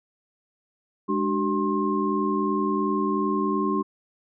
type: tone cluster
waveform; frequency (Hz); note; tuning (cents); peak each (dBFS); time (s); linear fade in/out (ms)
sine; 206.8 / 297.3 / 380.1 / 1065; G#3 / D4 / F#4 / C6; -7 / +21 / +47 / +30; -27; 1.08-3.83; 20
effects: none